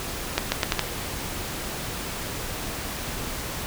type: accelerating click train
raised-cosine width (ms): 0.2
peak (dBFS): -3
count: 5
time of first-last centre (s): 0.38-0.793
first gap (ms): 140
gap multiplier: 0.8
effects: pink hiss -32 dBFS RMS until 3.66 s

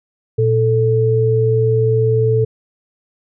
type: tone pair together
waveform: sine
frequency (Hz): 117.22 / 440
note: A#2 / A4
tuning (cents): +10 / 0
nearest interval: octave + major seventh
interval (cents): 2290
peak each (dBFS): -14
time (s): 0.38-2.45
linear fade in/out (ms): 10
effects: none

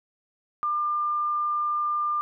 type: tone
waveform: sine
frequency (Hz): 1198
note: D6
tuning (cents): +34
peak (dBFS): -23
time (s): 0.63-2.21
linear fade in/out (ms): 0
effects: none

